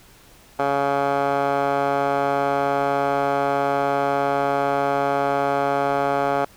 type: tone with band-pass filter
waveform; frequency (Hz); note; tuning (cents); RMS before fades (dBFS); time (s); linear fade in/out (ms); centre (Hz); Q
15% pulse; 140.1; C#3; +19; -21; 0.59-6.45; 5; 860; 4.6
effects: pink hiss -50 dBFS RMS until 6.56 s